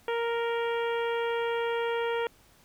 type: harmonic tone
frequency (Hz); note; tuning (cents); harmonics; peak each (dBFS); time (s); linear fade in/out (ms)
466.2; A#4; 0; 1 / 2 / 3 / 4 / 5 / 6 / 7; -28 / -34 / -38 / -40 / -42 / -44 / -45; 0.08-2.27; 2
effects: pink hiss -60 dBFS RMS until 2.64 s